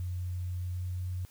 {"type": "tone with pitch glide", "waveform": "sine", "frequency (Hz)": [90, 90.94], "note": ["F#2", "F#2"], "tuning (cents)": [-47, -29], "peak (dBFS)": -32, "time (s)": [0, 1.25], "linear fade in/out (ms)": 0, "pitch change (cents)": 18, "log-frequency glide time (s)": [0.59, 1.08], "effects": ["white hiss -60 dBFS RMS until 1.3 s"]}